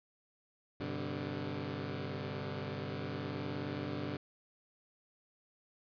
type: chord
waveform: 15% pulse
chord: G suspended fourth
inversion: none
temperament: equal with one note detuned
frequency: 98 / 127.68 / 146.83 Hz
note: G2 / C3 / D3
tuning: 0 / -42 / 0 cents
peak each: -36 / -36 / -35 dBFS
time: 0.8-4.17 s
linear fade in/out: 5 ms
effects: resampled to 11025 Hz + 11-bit